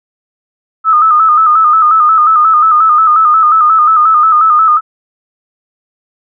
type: tone with vibrato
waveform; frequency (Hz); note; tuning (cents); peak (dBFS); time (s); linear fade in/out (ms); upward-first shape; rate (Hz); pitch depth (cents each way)
sine; 1264; D#6; +27; -4; 0.84-4.81; 50; square; 5.6; 57
effects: none

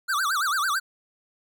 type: tone with vibrato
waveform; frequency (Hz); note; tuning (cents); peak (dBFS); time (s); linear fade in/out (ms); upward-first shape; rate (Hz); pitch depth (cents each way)
square; 1340; E6; +28; -23; 0.08-0.8; 20; sine; 9; 290
effects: none

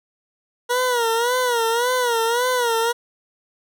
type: tone with vibrato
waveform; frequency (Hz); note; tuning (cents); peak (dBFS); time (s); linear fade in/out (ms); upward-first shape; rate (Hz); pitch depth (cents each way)
20% pulse; 479.3; A#4; +48; -13; 0.69-2.93; 20; sine; 1.8; 100
effects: none

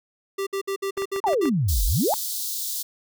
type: tone bursts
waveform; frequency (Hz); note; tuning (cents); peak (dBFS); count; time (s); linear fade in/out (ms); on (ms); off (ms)
square; 392; G4; 0; -25; 8; 0.38-1.497; 10; 88; 59
type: clicks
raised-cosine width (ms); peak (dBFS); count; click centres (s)
0.5; -20; 6; 0.976 / 1.021 / 1.162 / 1.283 / 1.333 / 1.456
type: exponential two-way sweep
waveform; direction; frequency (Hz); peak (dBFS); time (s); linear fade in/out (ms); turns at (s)
sine; down then up; 932.3 to 38.89 to 932.3; -19; 1.24-2.14; 0; 1.85
type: high-pass noise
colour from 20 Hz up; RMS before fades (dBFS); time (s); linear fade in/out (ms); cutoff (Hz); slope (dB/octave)
white; -29; 1.68-2.83; 10; 3600; 48
effects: none

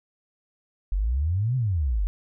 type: exponential two-way sweep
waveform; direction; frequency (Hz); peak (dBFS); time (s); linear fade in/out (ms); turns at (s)
sine; up then down; 43.65 to 133.1 to 43.65; -21; 0.92-2.07; 0; 1.56
effects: none

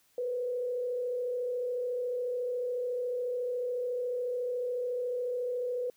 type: tone with frequency modulation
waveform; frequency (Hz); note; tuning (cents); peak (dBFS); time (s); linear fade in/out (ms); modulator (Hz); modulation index
sine; 493.9; B4; 0; -30; 0.18-5.9; 2; 34; 0.43
effects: white hiss -68 dBFS RMS until 5.96 s

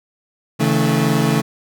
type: chord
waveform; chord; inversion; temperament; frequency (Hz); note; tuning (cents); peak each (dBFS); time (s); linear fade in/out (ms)
30% pulse; A major; first; equal with one note detuned; 138.59 / 161.52 / 220; C#3 / E3 / A3; 0 / -35 / 0; -16; 0.59-1.42; 20
effects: none

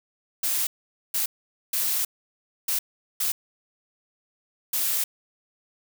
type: noise bursts at uneven times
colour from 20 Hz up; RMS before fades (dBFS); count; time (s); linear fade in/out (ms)
blue; -25; 6; 0.43-0.67 / 1.14-1.26 / 1.73-2.05 / 2.68-2.79 / 3.2-3.32 / 4.73-5.04; 5
effects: none

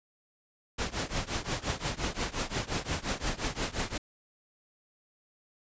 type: noise with tremolo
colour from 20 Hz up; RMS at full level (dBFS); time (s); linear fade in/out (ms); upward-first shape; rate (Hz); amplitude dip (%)
pink; -29; 0.78-3.98; 10; triangle; 5.7; 95
effects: resampled to 16000 Hz

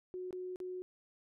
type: tone with dropouts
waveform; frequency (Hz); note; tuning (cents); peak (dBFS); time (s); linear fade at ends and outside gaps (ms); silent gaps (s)
sine; 366.1; F#4; -18; -39; 0.14-0.82; 0; 0.308-0.328 / 0.559-0.602
effects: none

